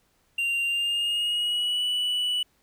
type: tone with pitch glide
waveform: triangle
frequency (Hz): 2775 to 2957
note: F7 to F#7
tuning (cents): -12 to -2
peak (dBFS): -22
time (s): 0.38-2.43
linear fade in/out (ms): 5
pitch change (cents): +110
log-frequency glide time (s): 0.64-1.83
effects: pink hiss -67 dBFS RMS until 2.62 s